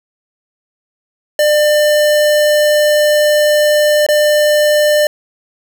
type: tone with dropouts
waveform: square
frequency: 598 Hz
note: D5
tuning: 31 cents sharp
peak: -9 dBFS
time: 1.39-5.07 s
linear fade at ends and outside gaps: 2 ms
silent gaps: 4.065-4.087 s
effects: none